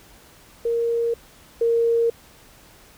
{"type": "tone pair in turn", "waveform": "sine", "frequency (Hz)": [466.2, 463.9], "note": ["A#4", "A#4"], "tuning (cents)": [0, -8], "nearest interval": "unison", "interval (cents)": 8, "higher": "first", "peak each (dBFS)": [-19, -16], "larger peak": "second", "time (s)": [[0.65, 1.14], [1.61, 2.1]], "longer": "neither", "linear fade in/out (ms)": 5, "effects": ["pink hiss -50 dBFS RMS until 2.97 s"]}